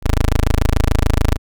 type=tone; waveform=15% pulse; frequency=26.89 Hz; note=A0; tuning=39 cents flat; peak=-6 dBFS; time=0.02-1.38 s; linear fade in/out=50 ms; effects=none